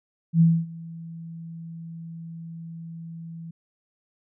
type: tone with ADSR envelope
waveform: sine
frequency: 165.4 Hz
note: E3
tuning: 6 cents sharp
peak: -12 dBFS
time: 0.33-3.51 s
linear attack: 77 ms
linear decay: 250 ms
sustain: -23 dB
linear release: 6 ms
effects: none